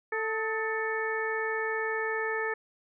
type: harmonic tone with a mistuned harmonic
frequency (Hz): 442.5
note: A4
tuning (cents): +10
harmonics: 1 / 2 / 3 / 4 / 5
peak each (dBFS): -32 / -37 / -38 / -32 / -40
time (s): 0.12-2.54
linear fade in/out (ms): 5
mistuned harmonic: 3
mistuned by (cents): -60
effects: none